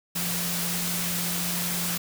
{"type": "tone in noise", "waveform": "sine", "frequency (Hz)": 174.61, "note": "F3", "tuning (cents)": 0, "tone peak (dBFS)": -32, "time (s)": [0.15, 1.98], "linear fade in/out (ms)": 10, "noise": "white", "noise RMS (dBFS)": -29, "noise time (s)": [0.15, 1.98], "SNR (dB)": -6, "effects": []}